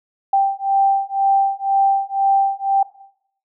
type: beating tone pair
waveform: sine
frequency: 784 / 786 Hz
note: G5 / G5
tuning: 0 / +4 cents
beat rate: 2 Hz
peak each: -17 dBFS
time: 0.33-2.83 s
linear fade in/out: 5 ms
effects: noise-tail reverb RT60 0.7 s tail -17 dB re dry